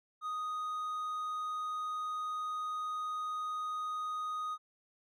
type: tone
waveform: triangle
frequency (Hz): 1244.5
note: D#6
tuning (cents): 0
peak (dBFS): -33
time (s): 0.21-4.58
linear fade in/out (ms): 50
effects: none